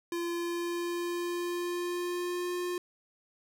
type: tone with pitch glide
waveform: square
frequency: 343.2 to 355.5 Hz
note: F4 to F4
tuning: -30 to +31 cents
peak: -32 dBFS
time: 0.12-2.78 s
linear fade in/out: 2 ms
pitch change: +61 cents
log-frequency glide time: 0.32-2.53 s
effects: none